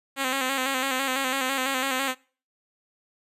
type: tone with vibrato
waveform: 5% pulse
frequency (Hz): 264.9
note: C4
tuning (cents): +22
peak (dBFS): -13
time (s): 0.16-2.15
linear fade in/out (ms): 50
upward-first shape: square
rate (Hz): 6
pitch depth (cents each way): 50
effects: noise-tail reverb RT60 0.4 s tail -24 dB re dry + resampled to 32000 Hz